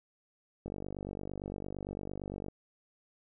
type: click train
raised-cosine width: 2 ms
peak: -26 dBFS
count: 90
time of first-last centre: 0.66-2.484 s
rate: 48.8 Hz
effects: none